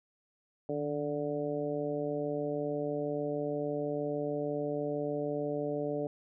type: harmonic tone with a mistuned harmonic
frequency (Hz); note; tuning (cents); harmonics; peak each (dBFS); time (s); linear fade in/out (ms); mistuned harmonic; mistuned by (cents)
146.3; D3; -6; 1 / 2 / 3 / 4 / 5; -41 / -37 / -35 / -36 / -45; 0.69-6.07; 2; 1; +43
effects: none